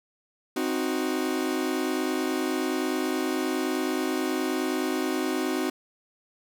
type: chord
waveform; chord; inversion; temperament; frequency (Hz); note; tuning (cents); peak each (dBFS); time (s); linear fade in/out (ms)
40% pulse; C diminished; none; equal; 261.6 / 311.1 / 370; C4 / Eb4 / Gb4; 0 / 0 / 0; -29; 0.56-5.7; 5
effects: none